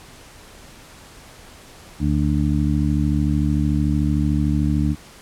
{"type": "harmonic tone", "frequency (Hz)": 73.42, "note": "D2", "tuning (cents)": 0, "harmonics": [1, 2, 3, 4], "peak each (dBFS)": [-21, -21, -23, -23], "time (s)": [1.99, 4.96], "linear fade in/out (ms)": 50, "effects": ["pink hiss -44 dBFS RMS until 5.21 s", "low-pass 11000 Hz 12 dB/octave"]}